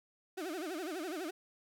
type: tone with vibrato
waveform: 35% pulse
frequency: 339.2 Hz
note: E4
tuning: 50 cents sharp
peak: -36 dBFS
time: 0.37-1.31 s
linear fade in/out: 10 ms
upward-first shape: sine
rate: 12 Hz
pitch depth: 220 cents each way
effects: none